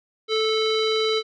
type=tone with low-pass filter; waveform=square; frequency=438.3 Hz; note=A4; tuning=7 cents flat; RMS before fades=-22 dBFS; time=0.28-1.23 s; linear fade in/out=50 ms; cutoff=3900 Hz; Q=5; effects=none